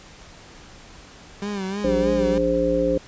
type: tone with vibrato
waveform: 30% pulse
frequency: 197.5 Hz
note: G3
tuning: 13 cents sharp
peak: -23 dBFS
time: 1.42-2.38 s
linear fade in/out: 2 ms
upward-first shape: sine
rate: 3.2 Hz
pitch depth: 82 cents each way
type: harmonic tone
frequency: 58.27 Hz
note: A#1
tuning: in tune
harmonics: 1 / 3 / 5 / 7 / 9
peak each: -30 / -29 / -24 / -27 / -20 dBFS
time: 1.84-2.98 s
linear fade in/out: 5 ms
effects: pink hiss -45 dBFS RMS until 3.07 s + resampled to 16000 Hz